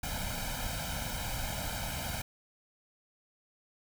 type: noise with comb filter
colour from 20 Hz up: pink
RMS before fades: -36 dBFS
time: 0.03-2.22 s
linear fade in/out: 5 ms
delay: 1.3 ms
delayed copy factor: +0.95
effects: none